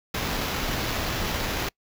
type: noise with sample-and-hold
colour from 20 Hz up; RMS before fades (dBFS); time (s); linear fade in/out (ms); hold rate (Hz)
pink; -28; 0.14-1.69; 5; 8820
effects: noise-tail reverb RT60 0.1 s tail -26 dB re dry